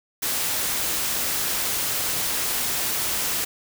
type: noise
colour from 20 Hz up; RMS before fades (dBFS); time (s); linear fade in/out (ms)
white; -25; 0.22-3.45; 10
effects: none